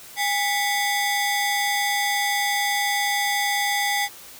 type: ring-modulated tone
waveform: sawtooth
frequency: 1396.9 Hz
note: F6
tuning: in tune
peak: -14 dBFS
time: 0.16-4.09 s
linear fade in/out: 50 ms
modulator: 583 Hz
effects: white hiss -43 dBFS RMS until 4.39 s